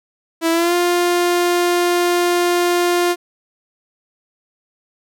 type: tone with pitch glide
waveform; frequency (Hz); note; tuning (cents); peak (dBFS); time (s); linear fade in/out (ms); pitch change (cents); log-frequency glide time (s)
sawtooth; 329.6 to 351.2; E4 to F4; 0 to +10; -10; 0.41-3.16; 50; +110; 0.51-0.74
effects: none